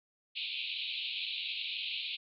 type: band-pass noise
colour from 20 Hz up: pink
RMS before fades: -38 dBFS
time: 0.35-2.17 s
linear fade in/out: 20 ms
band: 2400 to 4200 Hz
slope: 96 dB/octave
effects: none